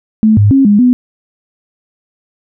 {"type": "tone with pitch steps", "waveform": "sine", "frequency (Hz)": [217.6, 103, 271, 205.5, 248.8], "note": ["A3", "G#2", "C#4", "G#3", "B3"], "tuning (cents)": [-19, -14, -39, -18, 13], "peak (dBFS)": -4, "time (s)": [0.23, 0.93], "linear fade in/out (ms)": 0, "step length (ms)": 140, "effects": []}